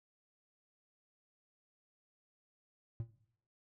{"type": "tone with exponential decay", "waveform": "triangle", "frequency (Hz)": 114, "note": "A#2", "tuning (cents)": -38, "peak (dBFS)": -31, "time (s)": [3, 3.11], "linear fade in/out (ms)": 0, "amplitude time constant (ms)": 22, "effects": ["noise-tail reverb RT60 0.7 s tail -18 dB re dry"]}